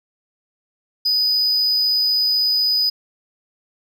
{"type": "tone", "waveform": "triangle", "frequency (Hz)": 4978, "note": "D#8", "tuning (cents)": 0, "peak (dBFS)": -14, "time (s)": [1.05, 2.9], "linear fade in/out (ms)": 10, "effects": []}